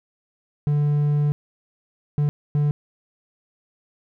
triangle tone bursts at uneven times, 146.83 Hz, D3, in tune, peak -15 dBFS, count 3, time 0.67-1.32 / 2.18-2.29 / 2.55-2.71 s, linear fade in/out 0 ms, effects none

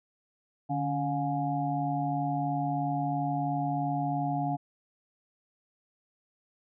sine tone cluster, 148.2 / 280.2 / 713 / 836 Hz, D3 / C#4 / F5 / G#5, +16 / +19 / +36 / +11 cents, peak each -32 / -33 / -31 / -37 dBFS, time 0.69-4.57 s, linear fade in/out 20 ms, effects none

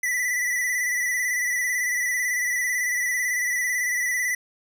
square tone with vibrato, 1975.5 Hz, B6, in tune, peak -23 dBFS, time 0.03-4.35 s, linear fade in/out 5 ms, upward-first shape square, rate 18 Hz, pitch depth 33 cents each way, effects none

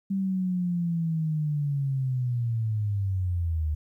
sine linear sweep, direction down, 196 to 74.6 Hz, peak -24 dBFS, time 0.1-3.75 s, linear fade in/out 10 ms, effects 11-bit

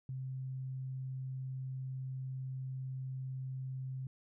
sine tone, 131.1 Hz, C3, 4 cents sharp, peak -38 dBFS, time 0.09-4.07 s, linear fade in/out 2 ms, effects none

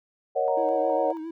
sine chord, D# minor seventh, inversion second, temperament equal with one note detuned, 468.9 / 554.4 / 622.3 / 740 Hz, A#4 / C#5 / D#5 / F#5, +10 / 0 / 0 / 0 cents, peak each -29 / -25 / -29 / -27 dBFS, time 0.35-1.13 s, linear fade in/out 20 ms
sine tone with tremolo, 932.3 Hz, A#5, in tune, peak -32 dBFS, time 0.48-1.17 s, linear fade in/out 0 ms, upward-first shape square, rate 2.4 Hz, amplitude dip 50%
triangle tone with vibrato, 322 Hz, E4, 41 cents flat, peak -30 dBFS, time 0.57-1.31 s, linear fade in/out 5 ms, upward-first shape triangle, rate 7.4 Hz, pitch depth 64 cents each way
effects none

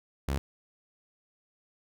sawtooth tone, 69.1 Hz, C#2, 5 cents flat, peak -24 dBFS, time 0.28-0.38 s, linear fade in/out 0 ms, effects none

